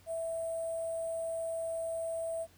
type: tone with sample-and-hold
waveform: sine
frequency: 659.3 Hz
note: E5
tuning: in tune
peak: -33 dBFS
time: 0.06-2.47 s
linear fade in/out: 50 ms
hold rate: 8820 Hz
effects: added 88 Hz sine -62 dBFS peak until 2.57 s + pink hiss -63 dBFS RMS until 2.57 s